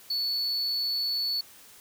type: tone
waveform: triangle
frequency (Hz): 4437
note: C#8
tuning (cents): +1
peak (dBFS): -25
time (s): 0.1-1.41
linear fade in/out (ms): 5
effects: white hiss -52 dBFS RMS until 1.8 s